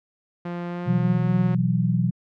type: tone with pitch glide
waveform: sawtooth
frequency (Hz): 174.1 to 182.33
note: F3 to F#3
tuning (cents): -5 to -25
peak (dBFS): -24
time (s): 0.45-1.55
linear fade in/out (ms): 5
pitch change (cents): +80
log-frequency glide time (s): 0.68-1.27
type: chord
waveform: sine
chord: B suspended fourth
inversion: none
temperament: equal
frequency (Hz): 123.47 / 164.81 / 185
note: B2 / E3 / F#3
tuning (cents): 0 / 0 / 0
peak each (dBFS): -23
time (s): 0.86-2.11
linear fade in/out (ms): 20
effects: low-pass 2000 Hz 12 dB/octave